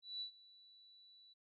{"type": "tone with ADSR envelope", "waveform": "sine", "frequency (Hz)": 3951, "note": "B7", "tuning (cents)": 0, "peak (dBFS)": -40, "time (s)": [0.02, 1.34], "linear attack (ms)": 190, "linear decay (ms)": 98, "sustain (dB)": -21, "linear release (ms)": 16, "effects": []}